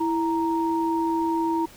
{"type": "tone pair together", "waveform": "sine", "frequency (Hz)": [329.6, 932.2], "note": ["E4", "A#5"], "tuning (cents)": [0, 0], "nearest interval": "octave + tritone", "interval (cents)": 1800, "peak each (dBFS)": [-23, -25], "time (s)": [0, 1.66], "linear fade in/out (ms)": 10, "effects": ["pink hiss -48 dBFS RMS until 1.76 s"]}